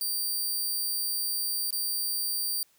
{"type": "tone with dropouts", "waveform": "10% pulse", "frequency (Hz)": 4680, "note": "D8", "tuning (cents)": -7, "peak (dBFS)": -21, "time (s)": [0.01, 2.63], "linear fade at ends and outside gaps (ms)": 1, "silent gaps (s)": [1.706, 1.727], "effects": ["white hiss -65 dBFS RMS until 2.78 s"]}